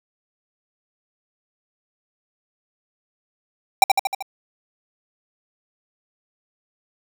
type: tone with echo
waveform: square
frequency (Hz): 784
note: G5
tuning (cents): 0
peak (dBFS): -7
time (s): 3.82-3.84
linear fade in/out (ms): 2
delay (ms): 77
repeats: 5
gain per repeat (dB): -4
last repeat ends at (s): 4.225
effects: none